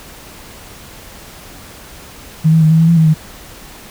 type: tone with pitch steps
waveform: sine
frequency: 158.5 / 161.5 / 156.6 / 161 / 163.6 / 168.4 / 160.1 / 156.2 Hz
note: D#3 / E3 / D#3 / E3 / E3 / E3 / D#3 / D#3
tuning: +32 / -35 / +11 / -41 / -13 / +37 / +50 / +7 cents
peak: -6 dBFS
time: 2.44-3.144 s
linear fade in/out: 20 ms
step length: 88 ms
effects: pink hiss -36 dBFS RMS until 3.9 s